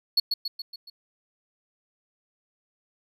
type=tone with echo; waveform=triangle; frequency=4370 Hz; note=C#8; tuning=26 cents flat; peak=-16 dBFS; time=0.17-0.2 s; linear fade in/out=5 ms; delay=140 ms; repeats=5; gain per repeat=-5 dB; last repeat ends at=0.9 s; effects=none